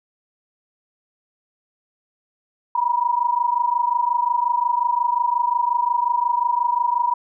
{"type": "tone pair together", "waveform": "sine", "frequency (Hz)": [951.4, 977], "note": ["A#5", "B5"], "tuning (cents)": [35, -19], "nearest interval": "unison", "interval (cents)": 46, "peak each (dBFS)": -20, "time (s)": [2.75, 7.14], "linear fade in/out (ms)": 5, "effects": []}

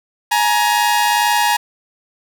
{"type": "tone pair together", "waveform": "sawtooth", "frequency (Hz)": [839.7, 942], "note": ["G#5", "A#5"], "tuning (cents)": [19, 18], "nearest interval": "major second", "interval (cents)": 199, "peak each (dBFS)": -12, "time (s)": [0.31, 1.57], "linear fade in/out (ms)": 10, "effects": []}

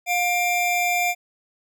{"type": "tone pair together", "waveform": "square", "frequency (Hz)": [711.3, 2365], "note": ["F5", "D7"], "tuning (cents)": [32, 12], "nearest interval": "octave + major sixth", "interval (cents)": 2080, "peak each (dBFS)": -23, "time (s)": [0.06, 1.15], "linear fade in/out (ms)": 50, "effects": []}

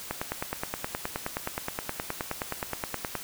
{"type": "click train", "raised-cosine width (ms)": 0.5, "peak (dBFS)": -14, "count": 30, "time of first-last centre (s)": [0.11, 3.153], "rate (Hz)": 9.53, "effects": ["white hiss -41 dBFS RMS until 3.23 s"]}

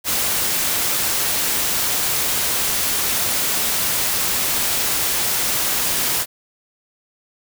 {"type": "noise", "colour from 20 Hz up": "white", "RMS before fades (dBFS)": -20, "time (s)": [0.04, 6.26], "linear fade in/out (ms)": 50, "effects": []}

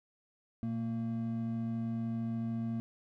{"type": "tone pair together", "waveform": "triangle", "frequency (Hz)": [117.9, 228.4], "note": ["A#2", "A#3"], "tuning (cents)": [20, -35], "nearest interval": "major seventh", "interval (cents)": 1145, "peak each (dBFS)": [-36, -32], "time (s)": [0.63, 2.8], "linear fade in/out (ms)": 0, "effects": []}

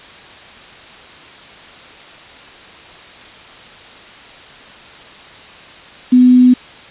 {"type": "tone with quantisation", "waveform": "sine", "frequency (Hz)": 250.5, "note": "B3", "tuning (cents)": 25, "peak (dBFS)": -4, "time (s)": [6.12, 6.54], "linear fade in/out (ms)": 10, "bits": 5, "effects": ["white hiss -37 dBFS RMS until 6.9 s", "resampled to 8000 Hz"]}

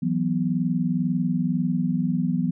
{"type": "chord", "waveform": "sine", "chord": "E suspended second", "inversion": "none", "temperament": "equal", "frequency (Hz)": [164.81, 185, 246.9], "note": ["E3", "F#3", "B3"], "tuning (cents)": [0, 0, 0], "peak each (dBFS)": -25, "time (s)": [0.02, 2.51], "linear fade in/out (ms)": 10, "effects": []}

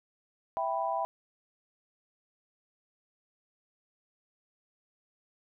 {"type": "chord", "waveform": "sine", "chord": "E minor", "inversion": "none", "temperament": "equal", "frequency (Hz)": [659.3, 784, 987.8], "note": ["E5", "G5", "B5"], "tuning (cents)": [0, 0, 0], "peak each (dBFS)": -33, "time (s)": [0.57, 1.05], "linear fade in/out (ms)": 0, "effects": []}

